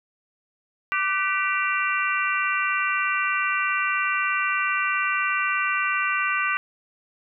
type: harmonic tone with a mistuned harmonic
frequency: 392 Hz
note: G4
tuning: in tune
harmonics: 3 / 4 / 5 / 6 / 7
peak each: -26 / -27 / -28 / -29 / -29 dBFS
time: 0.92-6.57 s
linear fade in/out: 0 ms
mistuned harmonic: 4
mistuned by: -62 cents
effects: none